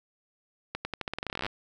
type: accelerating click train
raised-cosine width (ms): 0.3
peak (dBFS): -16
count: 20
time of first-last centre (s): 0.75-1.465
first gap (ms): 100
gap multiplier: 0.87
effects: none